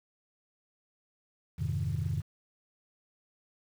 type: chord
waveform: sine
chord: F minor seventh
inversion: none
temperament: equal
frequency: 87.31 / 103.83 / 130.81 / 155.56 Hz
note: F2 / Ab2 / C3 / Eb3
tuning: 0 / 0 / 0 / 0 cents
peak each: -34 dBFS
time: 1.58-2.22 s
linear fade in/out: 20 ms
effects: tanh soft clip ceiling -22 dBFS + 9-bit